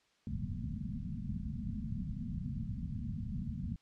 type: low-pass noise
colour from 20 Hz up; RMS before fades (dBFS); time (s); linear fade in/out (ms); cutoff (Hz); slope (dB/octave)
white; -39; 0.27-3.76; 2; 240; 96
effects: white hiss -72 dBFS RMS until 3.81 s + low-pass 5000 Hz 12 dB/octave